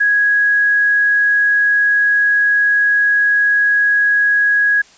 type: tone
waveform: sine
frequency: 1661.2 Hz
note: G#6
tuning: in tune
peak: -10 dBFS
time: 0-4.82 s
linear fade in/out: 10 ms
effects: white hiss -46 dBFS RMS until 4.97 s + resampled to 16000 Hz